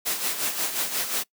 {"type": "noise with tremolo", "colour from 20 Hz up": "white", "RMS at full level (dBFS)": -25, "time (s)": [0.05, 1.24], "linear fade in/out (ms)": 20, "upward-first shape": "sine", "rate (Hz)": 5.6, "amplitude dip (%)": 60, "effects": ["noise-tail reverb RT60 0.1 s tail -22 dB re dry", "high-pass 200 Hz 12 dB/octave"]}